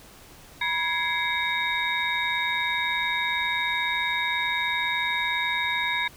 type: tone cluster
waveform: sine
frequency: 968 / 1665 / 2098 / 2268 / 3737 Hz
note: B5 / G#6 / C7 / C#7 / A#7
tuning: -35 / +4 / +4 / +39 / +4 cents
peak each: -30 dBFS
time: 0.61-6.08 s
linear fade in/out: 5 ms
effects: pink hiss -49 dBFS RMS until 6.16 s